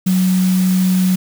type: tone in noise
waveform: sine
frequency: 185 Hz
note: F#3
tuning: in tune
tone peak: -11 dBFS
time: 0.06-1.16 s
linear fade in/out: 10 ms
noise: white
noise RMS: -28 dBFS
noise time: 0.06-1.16 s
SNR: +14 dB
effects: none